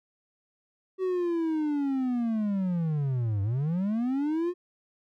triangle linear two-way sweep, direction down then up, 379.9 to 96.1 to 362.7 Hz, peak -23 dBFS, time 0.98-4.54 s, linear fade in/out 50 ms, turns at 3.42 s, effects none

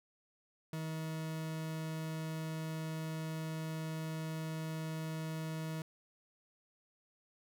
40% pulse tone, 159 Hz, D#3, 38 cents sharp, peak -37 dBFS, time 0.73-5.82 s, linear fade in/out 2 ms, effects none

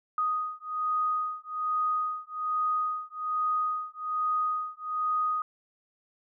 sine beating tone pair, 1244.5 / 1245.7 Hz, D#6 / D#6, 0 / +2 cents, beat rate 1.2 Hz, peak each -30 dBFS, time 0.18-5.42 s, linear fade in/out 2 ms, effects none

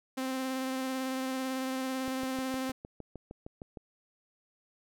sawtooth tone with vibrato, 261.6 Hz, C4, in tune, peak -28 dBFS, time 0.17-2.72 s, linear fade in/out 10 ms, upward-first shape triangle, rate 18 Hz, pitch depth 20 cents each way
click train, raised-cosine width 2 ms, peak -29 dBFS, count 12, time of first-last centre 2.08-3.772 s, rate 6.5 Hz
effects none

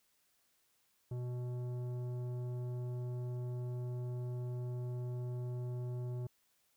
triangle tone with tanh clipping, 123.47 Hz, B2, in tune, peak -39 dBFS, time 1.11-6.27 s, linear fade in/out 5 ms, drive 16 dB, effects white hiss -75 dBFS RMS until 6.76 s

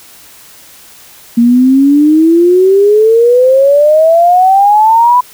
sine exponential sweep, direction up, 231.5 to 1001 Hz, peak -3 dBFS, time 1.37-5.21 s, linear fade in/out 10 ms, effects white hiss -37 dBFS RMS until 5.33 s

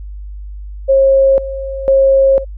sine tone with tremolo, 540 Hz, C#5, 45 cents flat, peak -6 dBFS, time 0.88-2.45 s, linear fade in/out 20 ms, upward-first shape square, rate 1 Hz, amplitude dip 80%, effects added 50 Hz sine -25 dBFS peak until 2.57 s

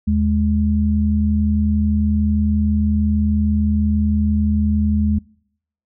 sine tone pair together, 78.8 / 210.1 Hz, D#2 / G#3, +23 / +20 cents, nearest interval octave + perfect fourth, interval 1697 cents, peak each -17 / -16 dBFS, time 0.07-5.19 s, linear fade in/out 10 ms, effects noise-tail reverb RT60 0.7 s tail -25 dB re dry

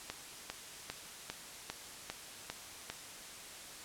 click train, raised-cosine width 0.2 ms, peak -21 dBFS, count 8, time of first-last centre 0.1-2.9 s, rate 2.5 Hz, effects white hiss -49 dBFS RMS until 3.84 s + low-pass 10000 Hz 12 dB/octave

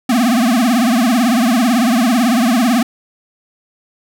square tone with vibrato, 239 Hz, A#3, 43 cents sharp, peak -11 dBFS, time 0.09-2.83 s, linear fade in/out 5 ms, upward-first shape triangle, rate 18 Hz, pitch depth 210 cents each way, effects none

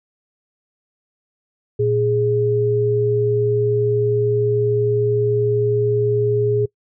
sine tone pair together, 116.63 / 415.3 Hz, A#2 / G#4, +1 / 0 cents, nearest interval octave + minor seventh, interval 2199 cents, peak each -20 / -16 dBFS, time 1.79-6.66 s, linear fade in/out 10 ms, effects noise-tail reverb RT60 0.1 s tail -23 dB re dry

